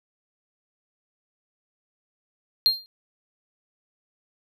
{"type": "tone with exponential decay", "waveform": "triangle", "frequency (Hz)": 4198, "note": "C8", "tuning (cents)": 5, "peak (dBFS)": -11, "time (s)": [2.66, 2.86], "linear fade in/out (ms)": 0, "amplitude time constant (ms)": 43, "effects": []}